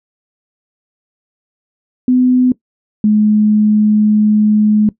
sine tone pair in turn, 252.1 / 212 Hz, B3 / G#3, +36 / +36 cents, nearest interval minor third, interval 300 cents, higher first, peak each -7 dBFS, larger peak neither, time 2.08-2.52 / 3.04-4.89 s, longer second, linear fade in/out 2 ms, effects noise-tail reverb RT60 0.1 s tail -19 dB re dry

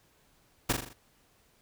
pink noise with echo, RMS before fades -26 dBFS, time 0.69-0.73 s, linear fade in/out 10 ms, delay 41 ms, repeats 5, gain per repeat -5 dB, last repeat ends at 0.935 s, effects pink hiss -66 dBFS RMS until 1.61 s

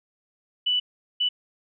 sine tone bursts at uneven times, 2970 Hz, F#7, 6 cents sharp, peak -20 dBFS, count 2, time 0.66-0.8 / 1.2-1.29 s, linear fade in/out 10 ms, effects none

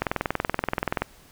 click train, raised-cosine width 0.5 ms, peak -8 dBFS, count 22, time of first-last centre 0.02-1.02 s, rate 21 Hz, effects pink hiss -53 dBFS RMS until 1.31 s

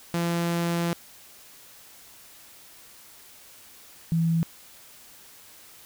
sawtooth / sine tone pair in turn, 170.5 / 165.07 Hz, F3 / E3, -41 / +3 cents, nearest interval minor second, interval 56 cents, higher first, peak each -20 dBFS, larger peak neither, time 0.14-0.93 / 4.12-4.43 s, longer first, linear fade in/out 0 ms, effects white hiss -50 dBFS RMS until 5.85 s

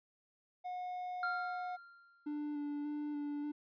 triangle tone, 725 Hz, F#5, 35 cents flat, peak -37 dBFS, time 0.64-1.77 s, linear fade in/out 20 ms
triangle tone with exponential decay, 1389 Hz, F6, 10 cents flat, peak -31 dBFS, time 1.23-2.38 s, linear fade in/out 2 ms, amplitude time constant 250 ms
triangle tone with vibrato, 293.7 Hz, D4, in tune, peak -35 dBFS, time 2.26-3.52 s, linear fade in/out 10 ms, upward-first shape square, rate 1.7 Hz, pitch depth 14 cents each way
effects resampled to 11025 Hz

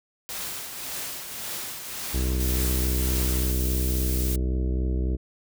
white noise with tremolo, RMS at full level -32 dBFS, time 0.29-3.51 s, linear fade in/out 0 ms, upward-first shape triangle, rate 1.8 Hz, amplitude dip 50%
harmonic tone, 63.6 Hz, C2, 48 cents flat, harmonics 1 / 2 / 3 / 4 / 5 / 6 / 7 / 9 / 10, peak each -23 / -35 / -35 / -40 / -35 / -38 / -41 / -50 / -52 dBFS, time 2.13-5.17 s, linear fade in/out 20 ms
blue noise, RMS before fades -32 dBFS, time 2.4-4.36 s, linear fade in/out 5 ms
effects none

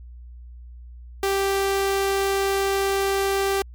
sawtooth tone, 392 Hz, G4, in tune, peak -16 dBFS, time 1.23-3.62 s, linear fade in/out 2 ms, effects added 60 Hz sine -38 dBFS peak until 3.74 s + MP3 96 kbps

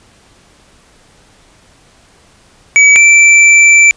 square tone pair in turn, 2282 / 2334 Hz, C#7 / D7, +50 / -11 cents, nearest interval unison, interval 39 cents, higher second, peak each -3 dBFS, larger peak neither, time 2.76-2.96 / 2.96-3.91 s, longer second, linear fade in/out 0 ms, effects pink hiss -46 dBFS RMS until 3.96 s + resampled to 22050 Hz

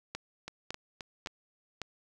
two click trains, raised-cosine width 0.2 ms, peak -19 / -23 dBFS, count 4 / 4, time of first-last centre 0.15-1.817 / 0.48-1.272 s, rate 1.8 / 3.79 Hz, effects none

